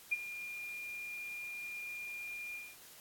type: tone with ADSR envelope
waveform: sine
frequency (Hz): 2411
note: D7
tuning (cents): +45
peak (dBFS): -27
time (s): 0.11-2.76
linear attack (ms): 17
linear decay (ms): 29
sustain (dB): -14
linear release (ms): 210
effects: white hiss -56 dBFS RMS until 3 s + AAC 64 kbps